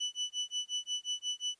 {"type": "tone with tremolo", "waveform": "35% pulse", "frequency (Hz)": 2977, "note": "F#7", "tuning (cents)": 10, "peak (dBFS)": -29, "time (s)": [0, 1.55], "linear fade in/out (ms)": 10, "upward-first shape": "sine", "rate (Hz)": 5.6, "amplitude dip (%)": 100, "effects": ["white hiss -70 dBFS RMS until 1.59 s", "resampled to 22050 Hz"]}